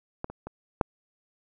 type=clicks; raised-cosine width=1 ms; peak=-17 / -25 / -23 / -7 dBFS; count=4; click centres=0.244 / 0.3 / 0.47 / 0.812 s; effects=none

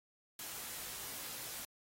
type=noise with comb filter; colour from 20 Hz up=white; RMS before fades=-45 dBFS; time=0.39-1.65 s; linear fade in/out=2 ms; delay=18 ms; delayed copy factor=+0.85; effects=AAC 48 kbps

